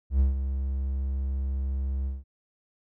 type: tone with ADSR envelope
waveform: triangle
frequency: 67.1 Hz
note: C2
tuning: 44 cents sharp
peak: -15 dBFS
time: 0.1-2.24 s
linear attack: 100 ms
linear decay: 140 ms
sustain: -9 dB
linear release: 180 ms
effects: none